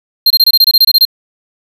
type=tone bursts; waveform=square; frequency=4186 Hz; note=C8; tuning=in tune; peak=-4 dBFS; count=12; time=0.26-1.052 s; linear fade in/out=5 ms; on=44 ms; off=24 ms; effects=none